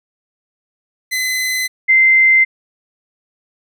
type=tone pair in turn; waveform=sawtooth / sine; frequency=2030 / 2079 Hz; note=B6 / C7; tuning=+47 / -12 cents; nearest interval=unison; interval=41 cents; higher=second; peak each=-13 / -7 dBFS; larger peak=second; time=1.11-1.68 / 1.88-2.45 s; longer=neither; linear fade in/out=20 ms; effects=none